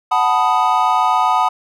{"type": "chord", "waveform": "triangle", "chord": "B dominant seventh", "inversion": "second", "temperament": "equal", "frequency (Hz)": [740, 880, 987.8, 1244.5], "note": ["F#5", "A5", "B5", "D#6"], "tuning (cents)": [0, 0, 0, 0], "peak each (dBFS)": -16, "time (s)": [0.11, 1.49], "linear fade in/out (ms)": 10, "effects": []}